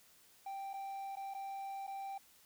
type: tone with dropouts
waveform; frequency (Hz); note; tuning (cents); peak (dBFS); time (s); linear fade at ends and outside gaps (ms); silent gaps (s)
triangle; 784; G5; 0; -39; 0.46-2.18; 5; 0.733-0.738 / 1.156-1.168 / 1.339-1.347 / 1.868-1.876
effects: white hiss -65 dBFS RMS until 2.45 s